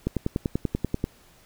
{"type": "click train", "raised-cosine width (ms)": 3, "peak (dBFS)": -11, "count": 11, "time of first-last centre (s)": [0.07, 1.041], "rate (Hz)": 10.3, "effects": ["pink hiss -56 dBFS RMS until 1.45 s"]}